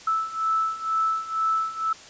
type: beating tone pair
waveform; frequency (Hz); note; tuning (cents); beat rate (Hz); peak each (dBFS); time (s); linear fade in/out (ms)
sine; 1312 / 1314.1; E6 / E6; -9 / -6; 2.1; -27 / -24; 0.07-1.93; 5
effects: white hiss -45 dBFS RMS until 2.09 s + resampled to 16000 Hz